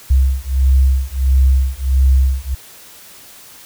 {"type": "beating tone pair", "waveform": "sine", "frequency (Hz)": [65.41, 66.91], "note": ["C2", "C2"], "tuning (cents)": [0, 39], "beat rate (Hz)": 1.5, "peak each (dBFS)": -13, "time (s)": [0.1, 2.55], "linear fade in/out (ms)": 10, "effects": ["white hiss -40 dBFS RMS until 3.65 s"]}